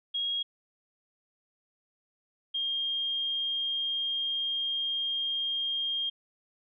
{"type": "tone pair in turn", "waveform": "sine", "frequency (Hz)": [3281, 3219], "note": ["G#7", "G7"], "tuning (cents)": [-22, 45], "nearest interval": "unison", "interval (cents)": 33, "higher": "first", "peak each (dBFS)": -28, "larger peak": "neither", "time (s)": [[0.14, 0.43], [2.54, 6.1]], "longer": "second", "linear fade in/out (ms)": 10, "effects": []}